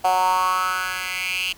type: tone with high-pass filter sweep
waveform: 10% pulse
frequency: 184.5 Hz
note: F#3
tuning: 5 cents flat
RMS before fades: -22 dBFS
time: 0.04-1.53 s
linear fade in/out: 10 ms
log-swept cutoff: 740 to 2900 Hz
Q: 5.3
effects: pink hiss -48 dBFS RMS until 1.57 s